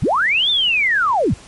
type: linear two-way sweep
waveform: sine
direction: up then down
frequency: 58.27 to 3623 to 58.27 Hz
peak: -13 dBFS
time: 0.02-1.34 s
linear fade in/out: 5 ms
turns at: 0.5 s
effects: pink hiss -42 dBFS RMS until 1.47 s + MP3 48 kbps